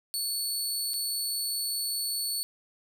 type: tone with dropouts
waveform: 20% pulse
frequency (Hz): 4435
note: C#8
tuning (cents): 0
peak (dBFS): -23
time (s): 0.14-2.43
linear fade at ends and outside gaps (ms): 0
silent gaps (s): 0.935-0.94
effects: none